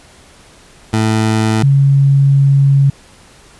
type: tone pair in turn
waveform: 20% pulse / sine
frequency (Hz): 110 / 138.59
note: A2 / C#3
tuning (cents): 0 / 0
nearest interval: major third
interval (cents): 400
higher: second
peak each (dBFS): -6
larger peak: neither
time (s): 0.93-1.63 / 1.63-2.9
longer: second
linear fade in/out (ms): 5
effects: pink hiss -43 dBFS RMS until 3.59 s + resampled to 24000 Hz